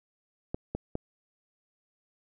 clicks, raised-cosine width 2 ms, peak -18 dBFS, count 3, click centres 0.545 / 0.75 / 0.954 s, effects none

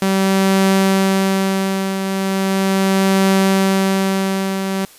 sawtooth tone with tremolo, 192.7 Hz, G3, 29 cents flat, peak -7 dBFS, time 0.02-4.85 s, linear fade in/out 2 ms, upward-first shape triangle, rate 0.38 Hz, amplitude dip 60%, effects white hiss -44 dBFS RMS until 4.98 s + resampled to 32000 Hz

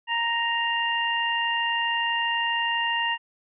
harmonic tone, 932.3 Hz, A#5, in tune, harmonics 1 / 2 / 3, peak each -27 / -27 / -27 dBFS, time 0.07-3.18 s, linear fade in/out 50 ms, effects none

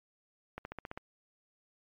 accelerating click train, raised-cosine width 0.5 ms, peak -25 dBFS, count 7, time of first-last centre 0.58-0.975 s, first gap 71 ms, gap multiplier 0.97, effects MP3 64 kbps

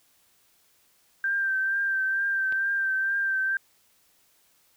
sine tone with vibrato, 1572 Hz, G6, 4 cents sharp, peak -23 dBFS, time 1.24-3.57 s, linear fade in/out 2 ms, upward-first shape triangle, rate 2.2 Hz, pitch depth 33 cents each way
click, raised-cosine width 0.3 ms, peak -24 dBFS, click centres 2.524 s
effects white hiss -64 dBFS RMS until 4.76 s

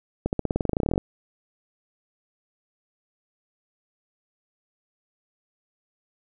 accelerating click train, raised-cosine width 2 ms, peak -10 dBFS, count 19, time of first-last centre 0.26-0.979 s, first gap 69 ms, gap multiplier 0.93, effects none

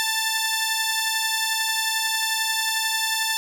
10% pulse tone pair together, 887 / 1762.8 Hz, A5 / A6, +14 / +3 cents, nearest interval octave, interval 1189 cents, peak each -16 dBFS, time 0-3.37 s, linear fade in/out 0 ms, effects none

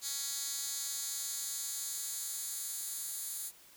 10% pulse tone with high-pass filter sweep, 277.2 Hz, C#4, in tune, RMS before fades -39 dBFS, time 0.01-3.52 s, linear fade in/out 50 ms, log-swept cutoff 5700 to 9200 Hz, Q 1.3, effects white hiss -59 dBFS RMS until 3.76 s

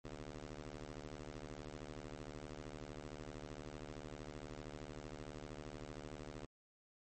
10% pulse ring-modulated tone, 75.4 Hz, D2, 46 cents sharp, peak -36 dBFS, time 0.04-6.46 s, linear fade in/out 10 ms, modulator 195 Hz, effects MP3 32 kbps

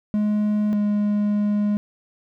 triangle tone pair in turn, 210 / 207.3 Hz, G#3 / G#3, +19 / -3 cents, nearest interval unison, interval 22 cents, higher first, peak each -16 dBFS, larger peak neither, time 0.14-0.73 / 0.73-1.77 s, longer second, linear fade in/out 0 ms, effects none

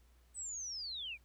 sine linear sweep, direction down, 8200 to 2271 Hz, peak -40 dBFS, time 0.34-1.18 s, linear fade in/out 50 ms, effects added 60 Hz sine -63 dBFS peak until 1.24 s + pink hiss -73 dBFS RMS until 1.24 s

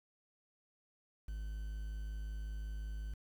triangle tone with quantisation, 52.7 Hz, G#1, 26 cents sharp, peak -37 dBFS, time 1.28-3.14 s, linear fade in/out 5 ms, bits 10, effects none

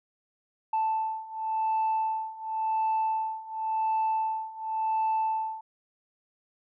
sine beating tone pair, 880 / 880.92 Hz, A5 / A5, 0 / +2 cents, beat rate 0.92 Hz, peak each -29 / -27 dBFS, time 0.73-5.61 s, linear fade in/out 5 ms, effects tanh soft clip ceiling -21 dBFS

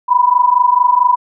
sine tone pair together, 975.5 / 1000 Hz, B5 / B5, -22 / +21 cents, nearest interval unison, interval 43 cents, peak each -11 dBFS, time 0.08-1.16 s, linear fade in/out 20 ms, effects none

